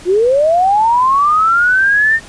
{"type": "linear sweep", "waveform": "sine", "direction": "up", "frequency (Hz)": [340.3, 1829], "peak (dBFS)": -8, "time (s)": [0.05, 2.2], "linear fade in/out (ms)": 50, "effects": ["pink hiss -36 dBFS RMS until 2.28 s", "resampled to 22050 Hz"]}